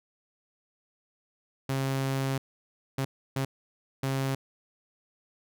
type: tone bursts at uneven times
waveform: sawtooth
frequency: 134.8 Hz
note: C#3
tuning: 48 cents flat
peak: -23 dBFS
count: 4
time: 1.69-2.38 / 2.98-3.05 / 3.36-3.45 / 4.03-4.35 s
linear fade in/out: 5 ms
effects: none